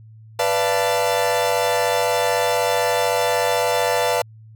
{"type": "chord", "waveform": "40% pulse", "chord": "B half-diminished seventh", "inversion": "none", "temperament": "equal with one note detuned", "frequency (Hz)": [493.9, 587.3, 683.3, 880], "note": ["B4", "D5", "F5", "A5"], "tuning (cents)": [0, 0, -38, 0], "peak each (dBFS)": [-21, -23, -22, -23], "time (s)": [0.39, 4.22], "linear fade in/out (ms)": 5, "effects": ["added 110 Hz sine -41 dBFS peak until 4.55 s"]}